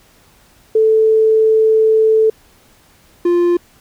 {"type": "tone pair in turn", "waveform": ["sine", "triangle"], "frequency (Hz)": [439.6, 348.9], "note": ["A4", "F4"], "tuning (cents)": [-2, -2], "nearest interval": "major third", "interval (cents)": 400, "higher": "first", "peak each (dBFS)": -8, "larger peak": "neither", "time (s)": [[0.75, 2.3], [3.25, 3.57]], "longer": "first", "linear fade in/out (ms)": 5, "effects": ["pink hiss -50 dBFS RMS until 3.8 s"]}